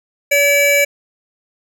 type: tone pair together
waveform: square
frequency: 568 / 2302 Hz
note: C#5 / D7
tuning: +42 / -35 cents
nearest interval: 2 octaves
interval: 2423 cents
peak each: -15 / -13 dBFS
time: 0.31-0.85 s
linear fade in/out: 10 ms
effects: none